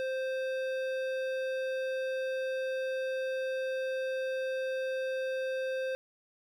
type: tone with hard clipping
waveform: sine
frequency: 523 Hz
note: C5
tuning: 1 cent flat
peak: -33 dBFS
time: 0-5.95 s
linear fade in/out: 0 ms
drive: 13 dB
effects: none